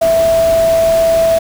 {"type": "tone in noise", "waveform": "sine", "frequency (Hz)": 659, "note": "E5", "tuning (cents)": -1, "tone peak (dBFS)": -8, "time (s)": [0.01, 1.39], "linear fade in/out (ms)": 10, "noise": "pink", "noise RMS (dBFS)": -24, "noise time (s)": [0.01, 1.39], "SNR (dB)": 13, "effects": []}